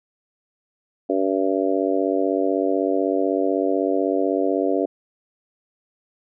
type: harmonic tone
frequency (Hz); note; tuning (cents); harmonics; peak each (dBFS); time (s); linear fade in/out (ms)
96; G2; -36; 3 / 4 / 5 / 6 / 7; -23 / -24 / -25 / -26 / -26; 1.09-4.86; 10
effects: none